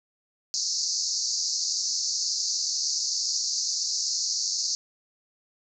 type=band-pass noise; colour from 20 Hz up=pink; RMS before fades=-28 dBFS; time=0.54-4.75 s; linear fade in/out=0 ms; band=4400 to 6800 Hz; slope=96 dB/octave; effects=none